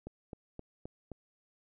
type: click train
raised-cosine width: 2 ms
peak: -29 dBFS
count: 5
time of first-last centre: 0.07-1.117 s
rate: 3.82 Hz
effects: none